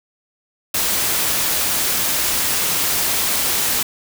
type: noise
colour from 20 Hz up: white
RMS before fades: -19 dBFS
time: 0.74-3.83 s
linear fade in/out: 5 ms
effects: none